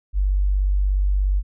sine tone, 48.44 Hz, G1, 20 cents flat, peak -16 dBFS, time 0.13-1.43 s, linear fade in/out 50 ms, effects none

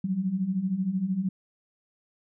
sine beating tone pair, 179 / 192 Hz, F3 / G3, +43 / -36 cents, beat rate 13 Hz, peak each -31 / -26 dBFS, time 0.04-1.29 s, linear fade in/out 5 ms, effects none

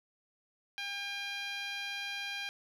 10% pulse tone with band-pass filter, 803 Hz, G5, 41 cents sharp, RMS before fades -39 dBFS, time 0.78-2.49 s, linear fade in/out 0 ms, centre 2500 Hz, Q 0.94, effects none

